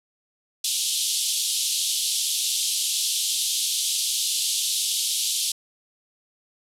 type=band-pass noise; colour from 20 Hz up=pink; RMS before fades=-25 dBFS; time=0.64-5.52 s; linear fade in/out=5 ms; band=3100 to 12000 Hz; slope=48 dB/octave; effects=none